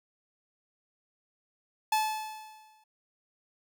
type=tone with exponential decay; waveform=45% pulse; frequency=866 Hz; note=A5; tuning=28 cents flat; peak=-23 dBFS; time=1.92-2.84 s; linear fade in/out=5 ms; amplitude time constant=200 ms; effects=none